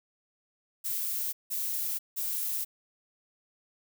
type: noise bursts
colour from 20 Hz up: violet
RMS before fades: -32 dBFS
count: 3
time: 0.84-2.65 s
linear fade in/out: 20 ms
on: 490 ms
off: 170 ms
effects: none